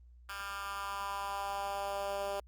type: tone with high-pass filter sweep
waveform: 10% pulse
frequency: 199.1 Hz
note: G3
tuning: 27 cents sharp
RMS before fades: -38 dBFS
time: 0.29-2.4 s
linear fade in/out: 2 ms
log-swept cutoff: 1500 to 520 Hz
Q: 2.8
effects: added 60 Hz sine -54 dBFS peak until 2.47 s + Opus 24 kbps